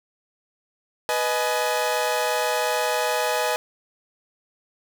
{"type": "chord", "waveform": "sawtooth", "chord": "G# minor", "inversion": "first", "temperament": "equal with one note detuned", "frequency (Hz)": [493.9, 622.3, 845.1], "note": ["B4", "D#5", "G#5"], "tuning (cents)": [0, 0, 30], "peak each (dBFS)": -22, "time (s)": [1.09, 3.56], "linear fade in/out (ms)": 0, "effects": []}